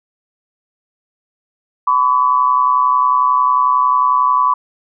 sine tone pair together, 1006 / 1137.1 Hz, B5 / C#6, +32 / +44 cents, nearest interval major second, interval 212 cents, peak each -13 dBFS, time 1.87-4.54 s, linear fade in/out 5 ms, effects none

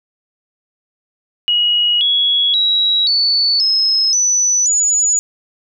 sine tone with pitch steps, 2900 / 3351 / 3871 / 4472 / 5167 / 5970 / 6897 Hz, F#7 / G#7 / B7 / C#8 / E8 / F#8 / A8, -35 / +15 / -35 / +14 / -35 / +15 / -36 cents, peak -11 dBFS, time 1.48-5.19 s, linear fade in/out 0 ms, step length 530 ms, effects none

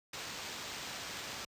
white noise with sample-and-hold, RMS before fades -43 dBFS, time 0.13-1.45 s, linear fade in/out 5 ms, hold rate 11025 Hz, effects high-pass 60 Hz 12 dB/octave + resampled to 32000 Hz

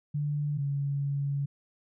sine tone pair in turn, 146.83 / 140.85 Hz, D3 / C#3, 0 / +28 cents, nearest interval minor second, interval 72 cents, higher first, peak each -27 dBFS, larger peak neither, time 0.14-0.58 / 0.58-1.46 s, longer second, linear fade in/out 10 ms, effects none

